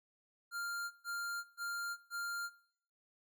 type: tone bursts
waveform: square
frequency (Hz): 1396.9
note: F6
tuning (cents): 0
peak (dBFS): -39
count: 4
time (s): 0.51-2.5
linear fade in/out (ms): 50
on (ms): 400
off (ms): 130
effects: noise-tail reverb RT60 0.6 s tail -17 dB re dry